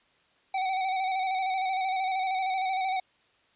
square tone with vibrato, 757 Hz, F#5, 39 cents sharp, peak -27 dBFS, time 0.54-3 s, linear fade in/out 5 ms, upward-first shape square, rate 13 Hz, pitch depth 32 cents each way, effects white hiss -65 dBFS RMS until 3.55 s + resampled to 8000 Hz

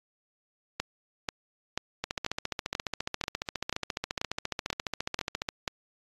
two click trains, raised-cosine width 0.2 ms, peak -12 / -13 dBFS, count 11 / 51, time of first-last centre 0.8-5.678 / 2.04-5.488 s, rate 2.05 / 14.5 Hz, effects AAC 32 kbps

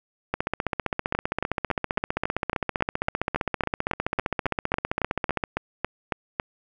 two click trains, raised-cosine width 0.5 ms, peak -9 / -9 dBFS, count 20 / 79, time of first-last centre 1.15-6.399 / 0.34-5.438 s, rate 3.62 / 15.3 Hz, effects none

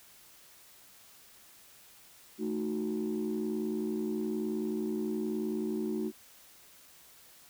sine chord, D# diminished, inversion second, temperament equal, 220 / 311.1 / 370 Hz, A3 / D#4 / F#4, 0 / 0 / 0 cents, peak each -33 / -35 / -34 dBFS, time 2.38-6.12 s, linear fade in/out 50 ms, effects tanh soft clip ceiling -25 dBFS + white hiss -57 dBFS RMS until 7.49 s

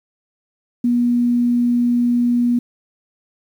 sine tone, 241.3 Hz, B3, 40 cents flat, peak -13 dBFS, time 0.84-2.59 s, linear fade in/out 5 ms, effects 8-bit

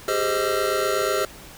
square tone cluster, 388.8 / 416.9 / 522 / 625 / 1357 Hz, G4 / G#4 / C5 / D#5 / E6, -14 / +7 / -4 / +8 / +50 cents, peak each -28 dBFS, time 0.08-1.25 s, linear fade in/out 2 ms, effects pink hiss -43 dBFS RMS until 1.57 s

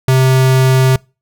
square tone, 130.81 Hz, C3, in tune, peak -8 dBFS, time 0.08-0.96 s, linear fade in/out 2 ms, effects noise-tail reverb RT60 0.3 s tail -26 dB re dry

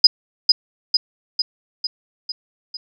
sine tone with echo, 4978 Hz, D#8, in tune, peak -3 dBFS, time 0.04-0.07 s, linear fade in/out 5 ms, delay 450 ms, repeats 6, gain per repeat -4 dB, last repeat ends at 2.77 s, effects none

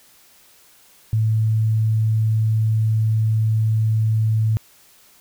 sine tone, 110 Hz, A2, in tune, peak -15 dBFS, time 1.13-4.57 s, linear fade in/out 0 ms, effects white hiss -52 dBFS RMS until 5.2 s

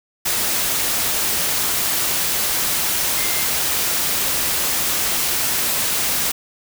sine tone in noise, 2093 Hz, C7, in tune, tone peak -30 dBFS, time 3.17-3.46 s, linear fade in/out 10 ms, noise white, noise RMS -20 dBFS, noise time 0.25-6.32 s, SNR -13 dB, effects none

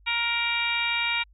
harmonic tone, 469.2 Hz, A#4, 11 cents sharp, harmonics 2 / 3 / 4 / 5 / 6 / 7 / 8, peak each -33 / -34 / -35 / -26 / -32 / -38 / -32 dBFS, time 0.06-1.24 s, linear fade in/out 20 ms, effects added 50 Hz sine -53 dBFS peak until 1.33 s

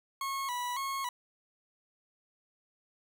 40% pulse tone with vibrato, 1034 Hz, C6, 21 cents flat, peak -32 dBFS, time 0.21-1.09 s, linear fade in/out 2 ms, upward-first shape square, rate 1.8 Hz, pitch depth 93 cents each way, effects none

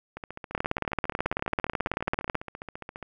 two click trains, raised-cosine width 0.5 ms, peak -10 / -22 dBFS, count 34 / 43, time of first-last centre 0.55-2.353 / 0.17-3.027 s, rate 18.3 / 14.7 Hz, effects none

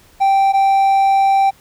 triangle tone pair in turn, 782 / 782 Hz, G5 / G5, -4 / -4 cents, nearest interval unison, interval 0 cents, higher neither, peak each -8 dBFS, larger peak neither, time 0.2-0.53 / 0.53-1.51 s, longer second, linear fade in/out 20 ms, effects pink hiss -49 dBFS RMS until 1.6 s

